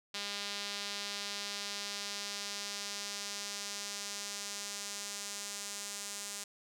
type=tone with band-pass filter sweep; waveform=sawtooth; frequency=202.5 Hz; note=G#3; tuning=43 cents flat; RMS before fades=-41 dBFS; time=0.14-6.44 s; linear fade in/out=5 ms; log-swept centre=4200 to 7500 Hz; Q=1.5; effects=none